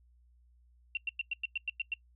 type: tone bursts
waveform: sine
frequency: 2739 Hz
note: F7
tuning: 34 cents flat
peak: -30 dBFS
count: 9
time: 0.95-1.939 s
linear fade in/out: 2 ms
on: 21 ms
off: 100 ms
effects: noise-tail reverb RT60 0.1 s tail -21 dB re dry + added 60 Hz sine -61 dBFS peak until 2.15 s